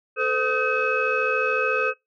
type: tone cluster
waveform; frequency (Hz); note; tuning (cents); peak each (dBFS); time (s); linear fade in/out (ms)
sine; 441.2 / 515 / 1261 / 1538 / 2564; A4 / C5 / D#6 / G6 / E7; +5 / -28 / +23 / -33 / -49; -26; 0.16-1.94; 50
effects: noise-tail reverb RT60 0.2 s tail -24 dB re dry + tanh soft clip ceiling -11 dBFS